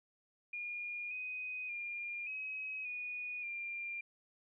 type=tone with pitch steps; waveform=sine; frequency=2426 / 2501 / 2406 / 2545 / 2464 / 2388 Hz; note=D#7 / D#7 / D7 / D#7 / D#7 / D7; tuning=-44 / +8 / +41 / +39 / -17 / +28 cents; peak=-39 dBFS; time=0.53-4.01 s; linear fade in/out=5 ms; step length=580 ms; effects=none